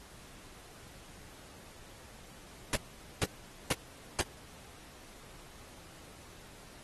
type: noise bursts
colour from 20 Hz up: pink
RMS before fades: -29 dBFS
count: 4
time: 2.73-4.214 s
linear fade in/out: 2 ms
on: 26 ms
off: 460 ms
effects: pink hiss -54 dBFS RMS until 6.83 s + AAC 32 kbps